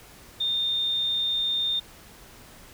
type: tone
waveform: sine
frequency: 3633 Hz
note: A#7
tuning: 45 cents flat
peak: -23 dBFS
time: 0.4-1.8 s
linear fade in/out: 10 ms
effects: pink hiss -49 dBFS RMS until 2.73 s